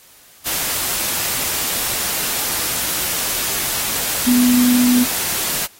sine tone in noise, 246.9 Hz, B3, in tune, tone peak -11 dBFS, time 4.26-5.05 s, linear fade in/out 20 ms, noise white, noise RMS -21 dBFS, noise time 0.45-5.67 s, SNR +7 dB, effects white hiss -47 dBFS RMS until 5.79 s + AAC 48 kbps

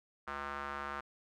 square tone with band-pass filter, 70.7 Hz, C#2, 35 cents sharp, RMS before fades -41 dBFS, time 0.27-1.01 s, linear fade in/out 10 ms, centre 1300 Hz, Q 2.8, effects none

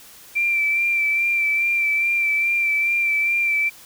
sine tone with vibrato, 2349 Hz, D7, in tune, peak -17 dBFS, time 0.35-3.7 s, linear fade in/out 20 ms, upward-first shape sine, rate 2.4 Hz, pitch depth 27 cents each way, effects white hiss -45 dBFS RMS until 3.85 s

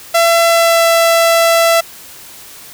sawtooth tone with pitch glide, 673 to 667.6 Hz, E5 to E5, +36 to +22 cents, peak -4 dBFS, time 0.14-1.81 s, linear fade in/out 10 ms, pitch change -14 cents, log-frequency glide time 0.42-0.86 s, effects white hiss -35 dBFS RMS until 2.73 s

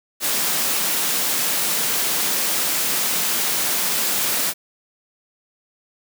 white high-pass noise, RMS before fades -21 dBFS, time 0.2-4.54 s, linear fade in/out 50 ms, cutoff 140 Hz, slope 48 dB/octave, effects none

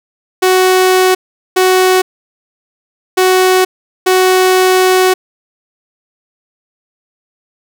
sawtooth tone bursts at uneven times, 371.6 Hz, F#4, 7 cents sharp, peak -3 dBFS, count 4, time 0.42-1.15 / 1.56-2.02 / 3.17-3.65 / 4.06-5.14 s, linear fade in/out 10 ms, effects none

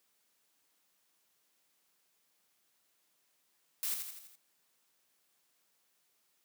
blue noise with echo, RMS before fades -35 dBFS, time 3.83-3.94 s, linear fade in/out 0 ms, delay 83 ms, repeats 5, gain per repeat -5 dB, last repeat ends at 4.355 s, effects white hiss -75 dBFS RMS until 6.44 s + high-pass 150 Hz 12 dB/octave

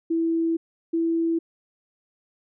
sine tone pair in turn, 329.6 / 330.9 Hz, E4 / E4, 0 / +7 cents, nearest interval unison, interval 7 cents, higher second, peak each -20 dBFS, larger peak neither, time 0.1-0.57 / 0.93-1.39 s, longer first, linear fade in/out 10 ms, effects none

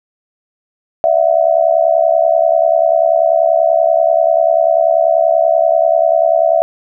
sine tone with amplitude modulation, 659.3 Hz, E5, in tune, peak -4 dBFS, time 1.04-6.62 s, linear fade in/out 0 ms, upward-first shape sine, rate 70.3 Hz, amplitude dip 95%, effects none

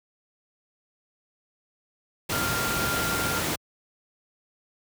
sine tone in noise, 1393 Hz, F6, 5 cents flat, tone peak -29 dBFS, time 2.32-3.4 s, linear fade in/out 10 ms, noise pink, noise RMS -27 dBFS, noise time 2.29-3.56 s, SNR -5 dB, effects high-pass 80 Hz 12 dB/octave

